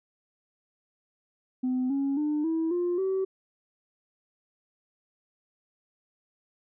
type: tone with pitch steps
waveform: sine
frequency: 254.7 / 276.2 / 299.4 / 324.6 / 352 / 381.6 Hz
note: C4 / C#4 / D4 / E4 / F4 / G4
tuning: -46 / -6 / +33 / -27 / +14 / -47 cents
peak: -23 dBFS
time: 1.63-3.25 s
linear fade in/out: 10 ms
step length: 270 ms
effects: tanh soft clip ceiling -22 dBFS